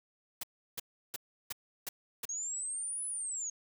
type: noise bursts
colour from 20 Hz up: white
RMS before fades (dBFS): -38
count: 6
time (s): 0.41-2.254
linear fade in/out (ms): 5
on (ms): 24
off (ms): 340
type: linear two-way sweep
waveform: sine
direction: up then down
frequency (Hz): 6490 to 10110 to 6490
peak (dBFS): -35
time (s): 2.29-3.5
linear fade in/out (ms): 5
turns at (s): 3.06
effects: none